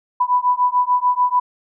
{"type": "beating tone pair", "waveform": "sine", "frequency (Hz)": [987.8, 994.6], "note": ["B5", "B5"], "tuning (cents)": [0, 12], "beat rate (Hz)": 6.8, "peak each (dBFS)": -17, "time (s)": [0.2, 1.4], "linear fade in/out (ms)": 10, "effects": []}